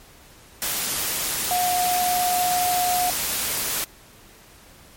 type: tone in noise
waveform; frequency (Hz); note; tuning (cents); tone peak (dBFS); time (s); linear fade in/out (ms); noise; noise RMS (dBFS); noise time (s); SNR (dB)
sine; 722; F#5; -43; -20; 1.51-3.1; 0; white; -25; 0.62-3.84; +2
effects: pink hiss -49 dBFS RMS until 4.96 s + MP3 64 kbps